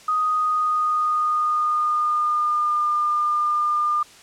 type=tone with pitch glide; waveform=sine; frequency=1247 to 1204.5 Hz; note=D#6 to D6; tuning=+3 to +43 cents; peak=-18 dBFS; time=0.08-4.03 s; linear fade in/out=5 ms; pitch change=-60 cents; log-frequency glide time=0.19-2.87 s; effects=white hiss -47 dBFS RMS until 4.22 s + low-pass 8000 Hz 12 dB/octave